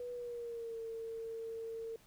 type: tone with pitch glide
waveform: sine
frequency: 488.7 to 453.3 Hz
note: B4 to A#4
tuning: -18 to -48 cents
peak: -40 dBFS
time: 0-1.96 s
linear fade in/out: 2 ms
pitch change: -130 cents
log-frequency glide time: 0.12-0.79 s
effects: pink hiss -65 dBFS RMS until 2.06 s